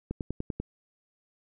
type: click train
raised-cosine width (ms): 3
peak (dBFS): -19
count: 6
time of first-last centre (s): 0.11-0.6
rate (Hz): 10.2
effects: none